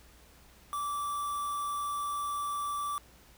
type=tone with quantisation; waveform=triangle; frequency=1163 Hz; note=D6; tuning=17 cents flat; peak=-30 dBFS; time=0.73-2.98 s; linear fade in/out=0 ms; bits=7; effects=added 59 Hz sine -60 dBFS peak until 3.37 s + pink hiss -59 dBFS RMS until 3.37 s